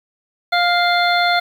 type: harmonic tone with a mistuned harmonic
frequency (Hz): 703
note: F5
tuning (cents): +11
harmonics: 1 / 2 / 3 / 5 / 6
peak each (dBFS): -16 / -19 / -21 / -23 / -24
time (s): 0.52-1.4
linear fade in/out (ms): 10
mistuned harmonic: 3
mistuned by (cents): -16
effects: 7-bit